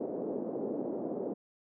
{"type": "band-pass noise", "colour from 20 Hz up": "pink", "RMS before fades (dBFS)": -36, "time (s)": [0, 1.34], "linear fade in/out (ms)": 10, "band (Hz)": [250, 540], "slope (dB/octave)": 24, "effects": []}